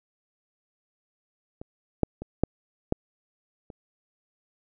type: clicks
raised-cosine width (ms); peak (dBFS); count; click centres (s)
2; -25 / -7 / -22 / -7 / -9 / -28; 6; 1.615 / 2.033 / 2.22 / 2.436 / 2.924 / 3.702
effects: none